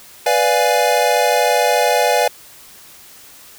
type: chord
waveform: square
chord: B diminished seventh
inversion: none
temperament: equal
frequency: 493.9 / 587.3 / 698.5 / 830.6 Hz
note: B4 / D5 / F5 / Ab5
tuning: 0 / 0 / 0 / 0 cents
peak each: -19 dBFS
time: 0.26-2.28 s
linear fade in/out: 5 ms
effects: white hiss -42 dBFS RMS until 3.58 s